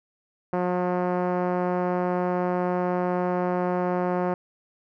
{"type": "tone with low-pass filter", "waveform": "5% pulse", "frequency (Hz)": 179.6, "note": "F3", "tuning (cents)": 49, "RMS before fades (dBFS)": -25, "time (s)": [0.53, 4.34], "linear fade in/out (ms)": 2, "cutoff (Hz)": 690, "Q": 0.8, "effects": []}